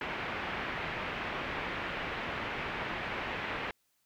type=low-pass noise; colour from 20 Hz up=white; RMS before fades=-37 dBFS; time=0.01-3.71 s; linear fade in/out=2 ms; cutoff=2500 Hz; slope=24 dB/octave; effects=white hiss -75 dBFS RMS until 4.05 s